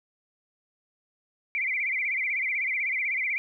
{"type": "tone with vibrato", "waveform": "sine", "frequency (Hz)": 2192, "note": "C#7", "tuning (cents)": -20, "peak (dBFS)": -25, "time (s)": [1.55, 3.38], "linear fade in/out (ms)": 0, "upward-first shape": "sine", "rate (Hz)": 16, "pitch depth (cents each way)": 150, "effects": []}